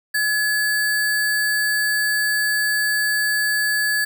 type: tone with sample-and-hold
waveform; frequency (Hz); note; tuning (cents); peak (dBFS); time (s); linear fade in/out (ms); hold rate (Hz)
sine; 1700; G#6; +40; -17; 0.14-4.05; 10; 6300
effects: none